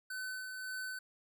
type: tone with tremolo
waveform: square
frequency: 1515 Hz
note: F#6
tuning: 40 cents sharp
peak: -39 dBFS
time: 0.1-0.99 s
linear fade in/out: 5 ms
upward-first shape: sine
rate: 1.8 Hz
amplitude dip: 35%
effects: none